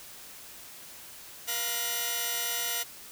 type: tone cluster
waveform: 5% pulse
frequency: 480.1 / 698 / 1884 / 3002 Hz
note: B4 / F5 / A#6 / F#7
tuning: -49 / -1 / +18 / +24 cents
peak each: -27 / -24 / -24 / -25 dBFS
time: 1.47-2.84 s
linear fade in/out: 20 ms
effects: white hiss -47 dBFS RMS until 3.11 s